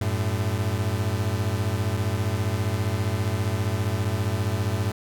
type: beating tone pair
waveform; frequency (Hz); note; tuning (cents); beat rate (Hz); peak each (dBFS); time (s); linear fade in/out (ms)
40% pulse; 94.9 / 109.9; F#2 / A2; +44 / -2; 15; -25; 0.01-4.92; 5
effects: none